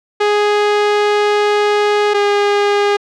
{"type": "tone pair in turn", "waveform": "sawtooth", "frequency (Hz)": [415.3, 408.2], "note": ["G#4", "G#4"], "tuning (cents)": [0, -30], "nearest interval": "unison", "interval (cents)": 30, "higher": "first", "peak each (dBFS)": -7, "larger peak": "neither", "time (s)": [[0.2, 2.14], [2.14, 2.97]], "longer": "first", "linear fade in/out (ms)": 10, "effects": ["low-pass 4000 Hz 12 dB/octave"]}